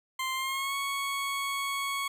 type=tone with pitch glide; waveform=20% pulse; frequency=1046.5 to 1108.7 Hz; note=C6 to C#6; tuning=0 to 0 cents; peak=-25 dBFS; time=0.19-2.08 s; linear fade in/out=5 ms; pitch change=+100 cents; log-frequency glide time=0.34-0.75 s; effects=none